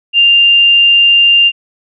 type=tone; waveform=sine; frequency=2794 Hz; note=F7; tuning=in tune; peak=-4 dBFS; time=0.13-1.52 s; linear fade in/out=50 ms; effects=none